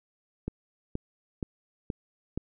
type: click train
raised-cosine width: 3 ms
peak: -18 dBFS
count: 5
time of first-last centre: 0.48-2.376 s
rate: 2.11 Hz
effects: none